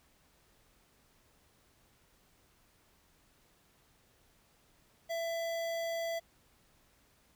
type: tone with notch filter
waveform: square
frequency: 667 Hz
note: E5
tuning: 20 cents sharp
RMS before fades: -36 dBFS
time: 5.09-6.2 s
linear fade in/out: 20 ms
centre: 9800 Hz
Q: 1.6
effects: pink hiss -68 dBFS RMS until 7.35 s